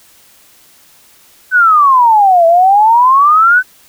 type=exponential two-way sweep; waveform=sine; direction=down then up; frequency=1534 to 656 to 1534 Hz; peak=-4 dBFS; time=1.51-3.63 s; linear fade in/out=50 ms; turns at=2.46 s; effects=white hiss -45 dBFS RMS until 3.88 s